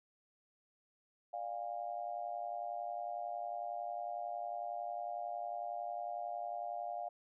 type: tone with amplitude modulation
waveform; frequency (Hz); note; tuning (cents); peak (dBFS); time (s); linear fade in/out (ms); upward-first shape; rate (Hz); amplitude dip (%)
sine; 703; F5; +11; -34; 1.33-7.09; 10; sine; 111; 95
effects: none